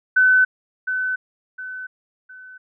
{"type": "tone with echo", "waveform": "sine", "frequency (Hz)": 1512, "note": "F#6", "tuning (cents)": 37, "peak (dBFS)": -11, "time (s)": [0.16, 0.45], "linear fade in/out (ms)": 10, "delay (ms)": 710, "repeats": 3, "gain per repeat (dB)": -9, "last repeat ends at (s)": 2.58, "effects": []}